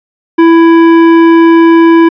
triangle tone with hard clipping, 331.6 Hz, E4, 10 cents sharp, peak -3 dBFS, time 0.38-2.09 s, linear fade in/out 10 ms, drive 16 dB, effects resampled to 11025 Hz

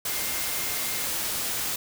sine tone in noise, 2114 Hz, C7, 17 cents sharp, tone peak -40 dBFS, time 0.09-1.05 s, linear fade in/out 5 ms, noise white, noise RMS -29 dBFS, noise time 0.05-1.76 s, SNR -14 dB, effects none

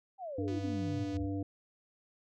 sine exponential sweep, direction down, 800 to 61.74 Hz, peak -38 dBFS, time 0.18-1.29 s, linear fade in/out 50 ms
harmonic tone, 98 Hz, G2, in tune, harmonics 1 / 3 / 5 / 7, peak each -37 / -35 / -45 / -48 dBFS, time 0.38-1.43 s, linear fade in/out 5 ms
click train, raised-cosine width 0.2 ms, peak -36 dBFS, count 171, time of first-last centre 0.48-1.168 s, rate 247 Hz
effects none

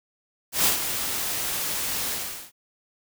white noise with ADSR envelope, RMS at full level -19 dBFS, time 0.52-2.52 s, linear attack 130 ms, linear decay 120 ms, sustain -9 dB, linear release 430 ms, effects none

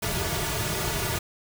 pink noise with comb filter, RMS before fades -28 dBFS, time 0.02-1.19 s, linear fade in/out 10 ms, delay 3.8 ms, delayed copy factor -0.9, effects none

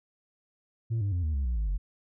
sine tone with pitch steps, 113.8 / 100.22 / 88.26 / 77.73 / 68.45 / 60.28 / 53.09 / 46.75 Hz, A#2 / G2 / F2 / D#2 / C#2 / B1 / G#1 / F#1, -41 / +39 / +19 / -1 / -21 / -41 / +39 / +19 cents, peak -23 dBFS, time 0.9-1.78 s, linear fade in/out 20 ms, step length 110 ms, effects tanh soft clip ceiling -25 dBFS

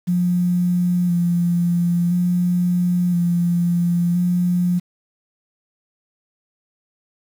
sine tone with vibrato, 175.4 Hz, F3, 8 cents sharp, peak -15 dBFS, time 0.07-4.8 s, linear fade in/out 20 ms, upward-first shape square, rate 0.49 Hz, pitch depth 21 cents each way, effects 7-bit

